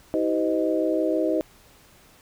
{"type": "tone cluster", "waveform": "sine", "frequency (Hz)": [320.6, 386.7, 511, 620], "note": ["E4", "G4", "C5", "D#5"], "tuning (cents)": [-48, -24, -41, -6], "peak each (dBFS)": [-24, -28, -27, -26], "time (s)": [0.14, 1.41], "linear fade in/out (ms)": 0, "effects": ["pink hiss -54 dBFS RMS until 2.21 s"]}